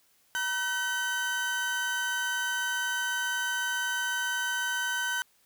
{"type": "tone pair together", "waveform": "35% pulse", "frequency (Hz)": [956, 1522], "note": ["A#5", "F#6"], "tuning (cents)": [43, 48], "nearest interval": "minor sixth", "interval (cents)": 805, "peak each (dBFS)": [-35, -27], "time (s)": [0.35, 5.22], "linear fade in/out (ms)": 0, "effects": ["white hiss -66 dBFS RMS until 5.45 s"]}